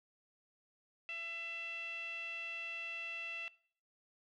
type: tone with low-pass filter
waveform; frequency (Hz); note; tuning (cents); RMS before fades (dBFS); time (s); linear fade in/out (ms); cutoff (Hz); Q
5% pulse; 670; E5; +28; -43; 1.09-3.48; 0; 2600; 9.8
effects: noise-tail reverb RT60 0.6 s tail -23 dB re dry